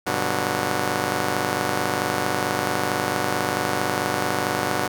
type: chord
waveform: 5% pulse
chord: G major seventh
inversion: none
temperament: just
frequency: 98 / 122.5 / 147 / 183.75 Hz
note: G2 / B2 / D3 / F#3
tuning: 0 / -14 / +2 / -12 cents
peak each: -18 dBFS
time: 0.06-4.88 s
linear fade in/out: 10 ms
effects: none